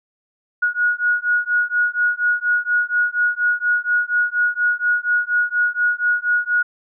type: beating tone pair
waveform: sine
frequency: 1449 / 1453.2 Hz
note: F#6 / F#6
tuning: -37 / -32 cents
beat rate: 4.2 Hz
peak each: -19 dBFS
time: 0.62-6.63 s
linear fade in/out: 10 ms
effects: none